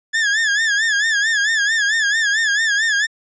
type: tone with vibrato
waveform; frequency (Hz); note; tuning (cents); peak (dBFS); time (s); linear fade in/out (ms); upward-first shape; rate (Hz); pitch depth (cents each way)
40% pulse; 1719; A6; -41; -14; 0.13-3.07; 20; sine; 4.5; 110
effects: resampled to 16000 Hz